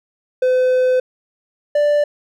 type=tone pair in turn; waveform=triangle; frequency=509 / 587.7 Hz; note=C5 / D5; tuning=-48 / +1 cents; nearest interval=major second; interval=249 cents; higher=second; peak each=-10 dBFS; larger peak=neither; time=0.42-1 / 1.75-2.04 s; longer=first; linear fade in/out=5 ms; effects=none